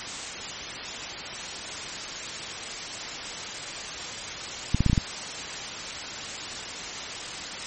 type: clicks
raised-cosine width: 5 ms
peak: -8 dBFS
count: 6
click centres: 4.746 / 4.806 / 4.863 / 4.898 / 4.931 / 4.978 s
effects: white hiss -34 dBFS RMS until 7.66 s + MP3 32 kbps